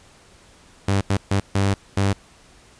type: tone bursts at uneven times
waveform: sawtooth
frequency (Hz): 98.6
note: G2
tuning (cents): +11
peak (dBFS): -13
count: 5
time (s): 0.88-1.01 / 1.1-1.17 / 1.31-1.4 / 1.55-1.74 / 1.97-2.13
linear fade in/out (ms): 5
effects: pink hiss -51 dBFS RMS until 2.79 s + resampled to 22050 Hz